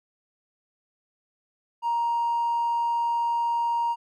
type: tone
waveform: triangle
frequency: 938 Hz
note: A#5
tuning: 11 cents sharp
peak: -19 dBFS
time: 1.82-3.96 s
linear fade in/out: 50 ms
effects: tanh soft clip ceiling -19 dBFS